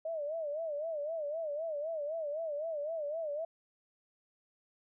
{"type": "tone with vibrato", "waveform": "sine", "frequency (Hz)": 618, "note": "D#5", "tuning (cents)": -12, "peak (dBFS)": -34, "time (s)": [0.05, 3.45], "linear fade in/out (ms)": 5, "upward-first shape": "sine", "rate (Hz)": 3.9, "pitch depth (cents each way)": 130, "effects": []}